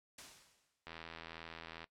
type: noise with exponential decay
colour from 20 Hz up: white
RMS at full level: -48 dBFS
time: 0.18-0.87 s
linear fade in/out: 5 ms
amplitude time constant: 150 ms
type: click train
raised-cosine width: 0.3 ms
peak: -31 dBFS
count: 81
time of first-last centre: 0.87-1.842 s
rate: 82.3 Hz
effects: noise-tail reverb RT60 0.1 s tail -19 dB re dry + low-pass 8000 Hz 12 dB/octave